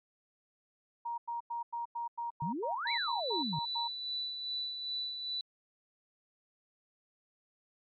sine tone bursts, 940 Hz, A#5, 14 cents sharp, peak -34 dBFS, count 13, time 1.05-3.88 s, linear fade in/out 10 ms, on 130 ms, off 95 ms
sine exponential two-way sweep, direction up then down, 136.8 to 2349 to 136.8 Hz, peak -34 dBFS, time 2.42-3.59 s, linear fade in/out 2 ms, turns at 2.92 s
sine tone with tremolo, 3971 Hz, B7, 9 cents sharp, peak -33 dBFS, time 2.87-5.41 s, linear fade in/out 2 ms, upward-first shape sine, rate 2.5 Hz, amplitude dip 45%
effects MP3 32 kbps

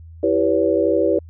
sine chord, C# half-diminished seventh, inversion first, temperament equal with one note detuned, 329.6 / 392 / 493.9 / 566 Hz, E4 / G4 / B4 / C#5, 0 / 0 / 0 / +36 cents, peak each -20 dBFS, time 0.23-1.19 s, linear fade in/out 5 ms, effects added 82 Hz sine -37 dBFS peak until 1.29 s

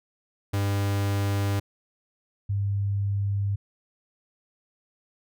45% pulse / sine tone pair in turn, 100 / 100 Hz, G2 / G2, +35 / +35 cents, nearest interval unison, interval 0 cents, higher neither, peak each -23 dBFS, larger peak neither, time 0.53-1.6 / 2.49-3.56 s, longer neither, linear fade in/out 10 ms, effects none

